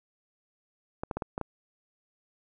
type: clicks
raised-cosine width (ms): 1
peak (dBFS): -18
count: 6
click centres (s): 1.035 / 1.112 / 1.17 / 1.222 / 1.379 / 1.413
effects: none